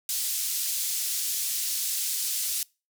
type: band-pass noise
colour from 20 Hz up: white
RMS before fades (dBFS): -29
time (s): 0.09-2.63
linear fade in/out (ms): 2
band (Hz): 4300 to 14000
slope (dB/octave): 12
effects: noise-tail reverb RT60 0.3 s tail -25 dB re dry